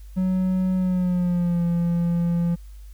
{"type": "tone with pitch glide", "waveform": "triangle", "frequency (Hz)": [185.8, 171.37], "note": ["F#3", "F3"], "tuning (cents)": [7, -32], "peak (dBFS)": -17, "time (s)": [0.16, 2.56], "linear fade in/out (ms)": 20, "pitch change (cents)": -139, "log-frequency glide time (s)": [0.75, 1.64], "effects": ["added 50 Hz sine -38 dBFS peak until 2.93 s", "white hiss -59 dBFS RMS until 2.93 s"]}